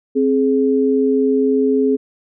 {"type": "tone pair together", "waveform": "sine", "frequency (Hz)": [264.4, 420.9], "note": ["C4", "G#4"], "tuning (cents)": [18, 23], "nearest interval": "minor sixth", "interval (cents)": 805, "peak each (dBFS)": -15, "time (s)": [0.15, 1.97], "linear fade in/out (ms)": 20, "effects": []}